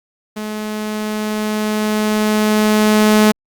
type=tone with level ramp; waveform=sawtooth; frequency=213.5 Hz; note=G#3; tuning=48 cents sharp; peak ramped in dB=-19 to -4 dBFS; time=0.36-3.32 s; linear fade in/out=10 ms; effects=Opus 48 kbps